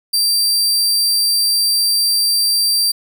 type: tone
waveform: sawtooth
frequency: 4699 Hz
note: D8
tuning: in tune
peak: -10 dBFS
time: 0.13-2.92 s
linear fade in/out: 10 ms
effects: none